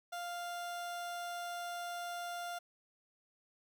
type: tone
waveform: 30% pulse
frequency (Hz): 698.5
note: F5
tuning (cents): 0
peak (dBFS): -37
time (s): 0.12-2.59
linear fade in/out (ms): 10
effects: none